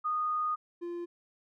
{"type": "tone pair in turn", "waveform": ["sine", "triangle"], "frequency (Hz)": [1234, 346.3], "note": ["D#6", "F4"], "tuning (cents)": [-15, -15], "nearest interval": "octave + minor seventh", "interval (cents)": 2200, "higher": "first", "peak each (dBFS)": [-28, -33], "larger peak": "first", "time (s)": [[0.04, 0.56], [0.81, 1.06]], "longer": "first", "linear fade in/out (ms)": 20, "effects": []}